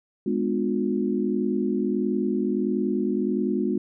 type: chord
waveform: sine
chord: G# diminished seventh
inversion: none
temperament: just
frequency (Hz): 207.7 / 249.2 / 299 / 358.8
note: G#3 / B3 / D4 / F4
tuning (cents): 0 / +16 / +31 / +47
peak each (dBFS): -26 / -27 / -30 / -27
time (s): 0.26-3.78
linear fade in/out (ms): 5
effects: none

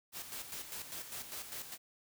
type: noise with tremolo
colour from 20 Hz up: white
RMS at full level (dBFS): -43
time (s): 0.12-1.78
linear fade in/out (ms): 50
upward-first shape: square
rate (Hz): 5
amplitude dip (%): 55
effects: none

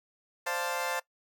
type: chord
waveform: 20% pulse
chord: D minor seventh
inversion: third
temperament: equal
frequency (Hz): 523.3 / 587.3 / 698.5 / 880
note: C5 / D5 / F5 / A5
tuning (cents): 0 / 0 / 0 / 0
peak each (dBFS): -30 / -35 / -32 / -30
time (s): 0.46-1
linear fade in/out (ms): 10
effects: noise-tail reverb RT60 0.1 s tail -20 dB re dry

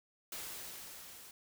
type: noise with level ramp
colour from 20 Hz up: white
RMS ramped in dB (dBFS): -43 to -54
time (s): 0.32-1.31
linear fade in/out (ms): 2
effects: none

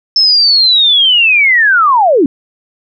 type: linear sweep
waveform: sine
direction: down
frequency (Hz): 5300 to 246.9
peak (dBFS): -5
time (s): 0.16-2.26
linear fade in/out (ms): 2
effects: none

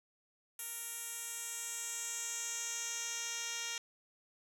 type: tone with band-pass filter sweep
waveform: 10% pulse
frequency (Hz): 466.2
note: A#4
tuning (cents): 0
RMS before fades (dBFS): -41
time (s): 0.59-3.78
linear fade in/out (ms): 2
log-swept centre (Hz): 11000 to 5000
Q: 2.3
effects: none

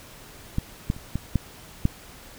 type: clicks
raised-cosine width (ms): 5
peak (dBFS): -11 / -10 / -27 / -13 / -8 / -7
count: 6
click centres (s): 0.584 / 0.901 / 0.965 / 1.156 / 1.357 / 1.854
effects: pink hiss -46 dBFS RMS until 2.38 s

